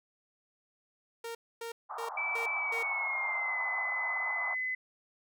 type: tone bursts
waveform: sawtooth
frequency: 462.2 Hz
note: A#4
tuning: 15 cents flat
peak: -34 dBFS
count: 5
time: 1.24-2.83 s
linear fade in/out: 5 ms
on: 110 ms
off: 260 ms
type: band-pass noise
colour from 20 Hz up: white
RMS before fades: -40 dBFS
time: 1.89-4.55 s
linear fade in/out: 20 ms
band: 690 to 1200 Hz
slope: 48 dB/octave
type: tone with pitch glide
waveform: sine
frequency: 2313 to 2025 Hz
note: D7 to B6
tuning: -27 to +43 cents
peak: -31 dBFS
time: 2.17-4.75 s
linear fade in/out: 5 ms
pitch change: -230 cents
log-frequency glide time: 2.55-3.58 s
effects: none